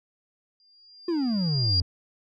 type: tone with exponential growth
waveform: sine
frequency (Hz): 4799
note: D8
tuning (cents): +37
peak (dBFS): -20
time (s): 0.6-1.8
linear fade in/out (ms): 1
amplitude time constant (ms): 260
type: exponential sweep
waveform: triangle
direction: down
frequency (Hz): 360 to 82.8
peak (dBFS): -21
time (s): 1.08-1.82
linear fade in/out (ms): 5
effects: none